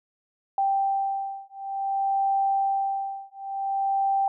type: beating tone pair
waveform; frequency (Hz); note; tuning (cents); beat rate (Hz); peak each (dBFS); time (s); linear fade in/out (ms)
sine; 784 / 784.55; G5 / G5; 0 / +1; 0.55; -26; 0.58-4.28; 2
effects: none